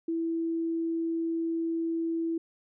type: tone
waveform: sine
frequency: 330 Hz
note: E4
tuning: 2 cents sharp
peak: -27 dBFS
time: 0.08-2.38 s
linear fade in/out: 5 ms
effects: none